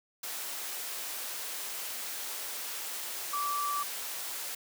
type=tone in noise; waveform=sine; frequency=1162 Hz; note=D6; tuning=19 cents flat; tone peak=-30 dBFS; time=3.33-3.83 s; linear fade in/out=5 ms; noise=white; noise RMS=-38 dBFS; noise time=0.23-4.55 s; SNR=+5 dB; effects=high-pass 400 Hz 12 dB/octave